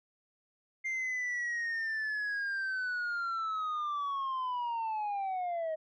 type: linear sweep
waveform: sine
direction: down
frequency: 2104 to 622.3 Hz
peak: -29 dBFS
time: 0.84-5.76 s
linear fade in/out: 20 ms
effects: tanh soft clip ceiling -31 dBFS